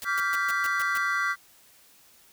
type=noise bursts; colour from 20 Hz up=white; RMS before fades=-37 dBFS; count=7; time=0.02-0.975 s; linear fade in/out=0 ms; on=25 ms; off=130 ms
type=chord; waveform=triangle; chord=G dominant seventh; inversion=second; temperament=equal with one note detuned; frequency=1153.8 / 1396.9 / 1568 / 1975.5 Hz; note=D6 / F6 / G6 / B6; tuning=-31 / 0 / 0 / 0 cents; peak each=-28 dBFS; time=0.04-1.36 s; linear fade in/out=50 ms
effects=white hiss -57 dBFS RMS until 2.32 s